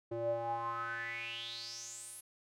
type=tone with band-pass filter sweep; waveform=square; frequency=116.3 Hz; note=A#2; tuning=4 cents flat; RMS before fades=-40 dBFS; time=0.11-2.21 s; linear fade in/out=10 ms; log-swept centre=440 to 11000 Hz; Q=7.8; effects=none